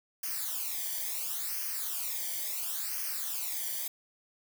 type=noise with flanger; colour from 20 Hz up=blue; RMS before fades=-35 dBFS; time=0.23-3.88 s; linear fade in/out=5 ms; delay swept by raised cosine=0.26 to 0.76 ms; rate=0.72 Hz; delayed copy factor=-0.8; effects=none